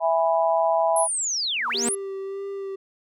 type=chord; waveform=sine; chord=E major; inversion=none; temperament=just; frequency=659.3 / 824.1 / 988.9 Hz; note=E5 / G#5 / B5; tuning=0 / -14 / +2 cents; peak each=-20 / -24 / -25 dBFS; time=0-1.08 s; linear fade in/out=50 ms
type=linear two-way sweep; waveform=sine; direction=down then up; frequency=11175 to 895 to 11175 Hz; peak=-23 dBFS; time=0.96-1.95 s; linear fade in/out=5 ms; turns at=1.69 s
type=tone with exponential growth; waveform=sawtooth; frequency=236.7 Hz; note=A#3; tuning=27 cents sharp; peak=-19 dBFS; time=1.55-1.89 s; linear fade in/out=5 ms; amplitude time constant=72 ms
type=tone with vibrato; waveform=triangle; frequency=392 Hz; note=G4; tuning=in tune; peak=-27 dBFS; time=1.74-2.76 s; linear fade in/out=10 ms; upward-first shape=sine; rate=1.7 Hz; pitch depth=19 cents each way
effects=none